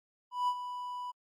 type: tone with ADSR envelope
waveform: triangle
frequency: 987.8 Hz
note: B5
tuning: in tune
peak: -24 dBFS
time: 0.31-1.12 s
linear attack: 170 ms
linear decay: 59 ms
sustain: -11 dB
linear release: 19 ms
effects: AAC 64 kbps